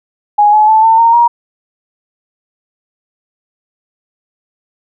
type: tone with pitch steps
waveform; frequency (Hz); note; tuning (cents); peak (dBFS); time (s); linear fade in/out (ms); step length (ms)
sine; 830.6 / 852.5 / 874.9 / 898 / 921.6 / 945.9; G#5 / G#5 / A5 / A5 / A#5 / A#5; 0 / +45 / -10 / +35 / -20 / +25; -4; 0.38-1.28; 10; 150
effects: none